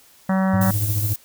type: harmonic tone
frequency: 190 Hz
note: F#3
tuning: 46 cents sharp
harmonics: 1 / 3 / 4 / 5 / 6 / 7 / 8 / 9 / 10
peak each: -17 / -27 / -29 / -31 / -33 / -34 / -35 / -36 / -37 dBFS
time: 0.29-0.71 s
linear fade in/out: 5 ms
type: tone with tremolo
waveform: triangle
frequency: 103.83 Hz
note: G#2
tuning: in tune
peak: -15 dBFS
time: 0.53-1.14 s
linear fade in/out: 10 ms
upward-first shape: triangle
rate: 14 Hz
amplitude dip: 65%
type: noise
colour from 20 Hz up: violet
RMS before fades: -27 dBFS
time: 0.61-1.16 s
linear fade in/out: 5 ms
effects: white hiss -52 dBFS RMS until 1.24 s